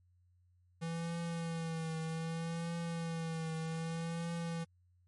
square tone with vibrato, 164.81 Hz, E3, in tune, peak -37 dBFS, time 0.81-4.65 s, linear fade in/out 20 ms, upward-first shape triangle, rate 0.64 Hz, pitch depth 46 cents each way, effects added 89 Hz sine -66 dBFS peak until 5.07 s + MP3 48 kbps

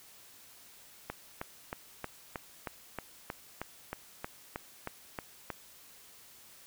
click train, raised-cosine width 0.5 ms, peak -21 dBFS, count 15, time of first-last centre 1.1-5.503 s, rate 3.18 Hz, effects white hiss -56 dBFS RMS until 6.66 s

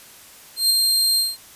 sawtooth tone with ADSR envelope, 4186 Hz, C8, in tune, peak -10 dBFS, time 0.56-1.37 s, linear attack 140 ms, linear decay 9 ms, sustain -3 dB, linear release 190 ms, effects white hiss -45 dBFS RMS until 1.55 s + resampled to 32000 Hz

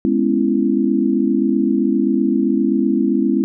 sine chord, C# minor seventh, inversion second, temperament just, 207.9 / 249.5 / 277.2 / 332.6 Hz, G#3 / B3 / C#4 / E4, +2 / +18 / 0 / +16 cents, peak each -19 dBFS, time 0.05-3.44 s, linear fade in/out 0 ms, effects none

